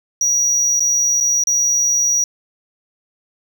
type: tone with dropouts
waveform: triangle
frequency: 5780 Hz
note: F#8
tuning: 41 cents flat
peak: -12 dBFS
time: 0.21-2.24 s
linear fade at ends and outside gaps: 2 ms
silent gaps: 0.796-0.804 / 1.203-1.208 / 1.438-1.471 s
effects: none